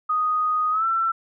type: tone with pitch glide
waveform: sine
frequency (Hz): 1244.5 to 1341.5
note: D#6 to E6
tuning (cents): 0 to +30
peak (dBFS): -19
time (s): 0.09-1.12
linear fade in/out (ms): 10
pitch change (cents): +130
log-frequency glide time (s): 0.71-0.85
effects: none